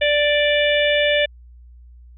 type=harmonic tone; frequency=587.3 Hz; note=D5; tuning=in tune; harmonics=1 / 3 / 4 / 5 / 6; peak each=-17 / -22 / -23 / -24 / -25 dBFS; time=0.01-1.26 s; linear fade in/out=10 ms; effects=added 60 Hz sine -41 dBFS peak until 2.17 s